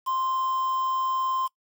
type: tone with quantisation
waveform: triangle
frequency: 1046.5 Hz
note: C6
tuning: in tune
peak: -22 dBFS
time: 0.06-1.48 s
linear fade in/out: 20 ms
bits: 7
effects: noise-tail reverb RT60 0.1 s tail -22 dB re dry